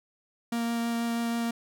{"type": "tone with vibrato", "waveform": "45% pulse", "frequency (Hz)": 233.1, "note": "A#3", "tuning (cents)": 0, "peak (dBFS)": -27, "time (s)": [0.52, 1.51], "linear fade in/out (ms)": 5, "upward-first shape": "triangle", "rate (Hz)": 6.2, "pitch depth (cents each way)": 9, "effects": []}